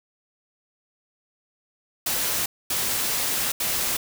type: noise bursts at uneven times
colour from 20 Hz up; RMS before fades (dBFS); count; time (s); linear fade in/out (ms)
white; -25; 3; 2.06-2.46 / 2.7-3.52 / 3.6-3.97; 5
effects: none